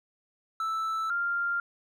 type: tone pair in turn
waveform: triangle / sine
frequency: 1318.5 / 1394.6 Hz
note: E6 / F6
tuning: 0 / -3 cents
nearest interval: minor second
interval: 97 cents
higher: second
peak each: -26 dBFS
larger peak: neither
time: 0.6-1.1 / 1.1-1.6 s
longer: neither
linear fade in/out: 2 ms
effects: none